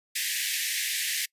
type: high-pass noise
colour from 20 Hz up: pink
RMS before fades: -29 dBFS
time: 0.15-1.26 s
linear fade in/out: 10 ms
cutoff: 1700 Hz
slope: 96 dB/octave
effects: noise-tail reverb RT60 0.1 s tail -25 dB re dry + resampled to 32000 Hz